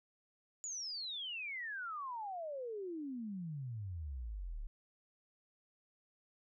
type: exponential sweep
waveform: sine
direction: down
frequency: 7040 to 33.38 Hz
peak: -40 dBFS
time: 0.64-4.67 s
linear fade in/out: 0 ms
effects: none